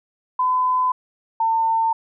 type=tone pair in turn; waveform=sine; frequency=1012 / 901.6 Hz; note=B5 / A5; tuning=+42 / +42 cents; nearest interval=major second; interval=200 cents; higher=first; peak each=-16 dBFS; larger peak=neither; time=0.39-0.92 / 1.4-1.93 s; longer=neither; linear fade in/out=5 ms; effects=none